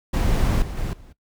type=noise with level steps; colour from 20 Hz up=brown; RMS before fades=-19 / -30 / -26 / -45 dBFS; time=0.13-1.13 s; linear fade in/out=10 ms; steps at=0.62 / 0.77 / 0.93 s; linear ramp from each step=2 ms; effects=noise-tail reverb RT60 0.1 s tail -19 dB re dry